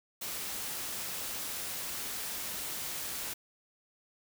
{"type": "noise", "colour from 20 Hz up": "white", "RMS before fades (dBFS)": -38, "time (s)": [0.21, 3.34], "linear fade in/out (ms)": 10, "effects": []}